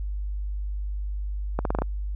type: accelerating click train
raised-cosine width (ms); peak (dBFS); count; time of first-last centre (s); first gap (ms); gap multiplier
1; -11; 6; 1.59-1.82; 62; 0.85
effects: added 50 Hz sine -27 dBFS peak until 2.15 s